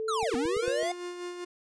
sine tone with pitch glide, 440 to 479.8 Hz, A4 to A#4, 0 to +50 cents, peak -30 dBFS, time 0-0.83 s, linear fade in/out 0 ms, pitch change +150 cents, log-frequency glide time 0.15-0.51 s
square linear two-way sweep, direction down then up, 1400 to 238.5 to 723 Hz, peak -29 dBFS, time 0.08-0.92 s, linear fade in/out 5 ms, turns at 0.36 s
click train, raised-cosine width 5 ms, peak -31 dBFS, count 5, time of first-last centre 0.23-0.679 s, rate 8.9 Hz
45% pulse tone with tremolo, 353.9 Hz, F4, 23 cents sharp, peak -34 dBFS, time 0.62-1.45 s, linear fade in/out 10 ms, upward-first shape sine, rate 5.1 Hz, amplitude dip 45%
effects resampled to 22050 Hz

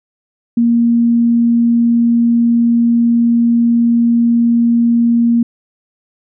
sine tone, 234.6 Hz, A#3, 11 cents sharp, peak -8 dBFS, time 0.57-5.43 s, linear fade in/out 5 ms, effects none

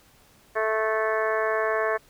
harmonic tone, 219 Hz, A3, 8 cents flat, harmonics 2 / 3 / 4 / 5 / 6 / 7 / 8 / 9 / 10, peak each -27 / -27 / -38 / -29 / -37 / -35 / -30 / -42 / -41 dBFS, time 0.55-1.98 s, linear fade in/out 20 ms, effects pink hiss -57 dBFS RMS until 2.09 s

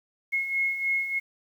sine beating tone pair, 2165 / 2168.3 Hz, C#7 / C#7, -41 / -39 cents, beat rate 3.3 Hz, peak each -32 / -25 dBFS, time 0.32-1.2 s, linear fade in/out 20 ms, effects 9-bit

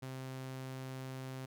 sawtooth tone, 131.1 Hz, C3, 4 cents sharp, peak -38 dBFS, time 0.02-1.46 s, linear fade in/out 10 ms, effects none

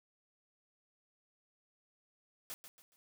white noise with echo, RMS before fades -44 dBFS, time 2.5-2.54 s, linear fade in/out 0 ms, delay 140 ms, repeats 3, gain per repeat -9 dB, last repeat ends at 2.96 s, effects none

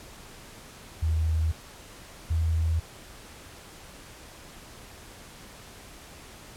sine tone pair in turn, 79.8 / 81.24 Hz, D#2 / E2, +44 / -25 cents, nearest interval unison, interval 31 cents, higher second, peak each -22 dBFS, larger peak neither, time 1.02-1.52 / 2.3-2.8 s, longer neither, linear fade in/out 10 ms, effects pink hiss -47 dBFS RMS until 6.56 s + low-pass 12000 Hz 12 dB/octave

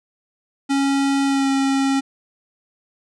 square tone with pitch glide, 275.9 to 271.8 Hz, C#4 to C#4, -8 to -34 cents, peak -17 dBFS, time 0.69-2.01 s, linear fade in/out 20 ms, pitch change -26 cents, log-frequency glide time 1.25-1.49 s, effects resampled to 22050 Hz

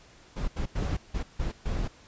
brown noise bursts at uneven times, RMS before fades -29 dBFS, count 6, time 0.36-0.48 / 0.56-0.66 / 0.75-0.97 / 1.14-1.23 / 1.39-1.52 / 1.65-1.88 s, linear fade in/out 10 ms, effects pink hiss -55 dBFS RMS until 2.07 s + resampled to 16000 Hz

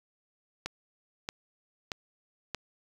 click train, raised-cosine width 0.2 ms, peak -16 dBFS, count 4, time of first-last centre 0.66-2.547 s, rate 1.59 Hz, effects 7-bit

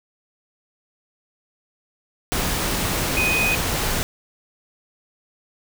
sine tone in noise, 2497 Hz, D#7, 6 cents sharp, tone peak -19 dBFS, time 3.17-3.55 s, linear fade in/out 0 ms, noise pink, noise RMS -23 dBFS, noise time 2.32-4.03 s, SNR +1 dB, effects none

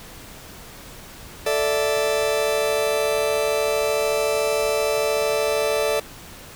40% pulse chord, A suspended fourth, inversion none, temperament just, 440 / 586.7 / 660 Hz, A4 / D5 / E5, 0 / -2 / +2 cents, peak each -22 / -22 / -26 dBFS, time 1.46-6 s, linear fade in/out 5 ms, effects pink hiss -41 dBFS RMS until 6.55 s

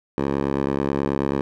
10% pulse tone with band-pass filter, 69.3 Hz, C#2, in tune, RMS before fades -23 dBFS, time 0.18-1.41 s, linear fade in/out 0 ms, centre 470 Hz, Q 0.67, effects none

